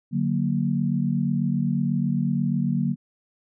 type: chord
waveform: sine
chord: D augmented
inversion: none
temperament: equal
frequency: 146.83 / 185 / 233.1 Hz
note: D3 / F#3 / A#3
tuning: 0 / 0 / 0 cents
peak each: -25 dBFS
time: 0.11-2.96 s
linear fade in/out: 50 ms
effects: none